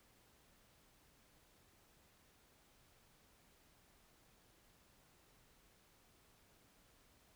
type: silence
effects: pink hiss -70 dBFS RMS until 7.35 s